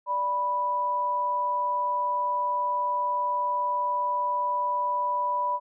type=tone pair together; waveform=sine; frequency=587.3 / 985.1 Hz; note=D5 / B5; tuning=0 / -5 cents; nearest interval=major sixth; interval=895 cents; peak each=-34 / -24 dBFS; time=0.06-5.6 s; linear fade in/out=50 ms; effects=none